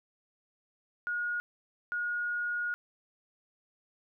sine tone bursts at uneven times, 1440 Hz, F#6, 47 cents flat, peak -30 dBFS, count 2, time 1.07-1.4 / 1.92-2.74 s, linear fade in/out 0 ms, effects none

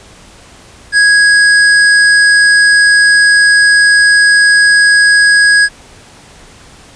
square tone, 1657 Hz, G#6, 4 cents flat, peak -5 dBFS, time 0.92-5.69 s, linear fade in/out 50 ms, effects pink hiss -38 dBFS RMS until 6.95 s + resampled to 22050 Hz

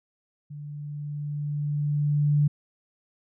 sine tone with level ramp, 146.83 Hz, D3, in tune, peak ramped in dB -36 to -17 dBFS, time 0.5-2.48 s, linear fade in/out 10 ms, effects none

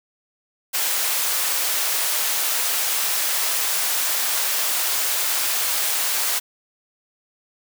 white high-pass noise, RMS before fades -22 dBFS, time 0.73-6.4 s, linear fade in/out 20 ms, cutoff 590 Hz, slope 12 dB/octave, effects none

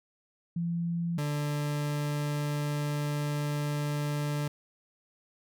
sine / 40% pulse tone pair in turn, 170 / 147.02 Hz, F3 / D3, -46 / +2 cents, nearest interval minor third, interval 252 cents, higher first, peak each -28 dBFS, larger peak neither, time 0.56-1.18 / 1.18-4.48 s, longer second, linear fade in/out 5 ms, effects none

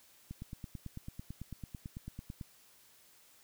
click train, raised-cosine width 5 ms, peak -30 dBFS, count 20, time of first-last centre 0.31-2.412 s, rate 9.04 Hz, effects white hiss -63 dBFS RMS until 3.43 s

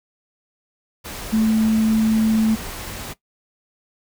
sine tone in noise, 220 Hz, A3, in tune, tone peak -14 dBFS, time 1.32-2.56 s, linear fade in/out 20 ms, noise pink, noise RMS -32 dBFS, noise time 1.04-3.14 s, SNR +15 dB, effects noise-tail reverb RT60 0.1 s tail -17 dB re dry

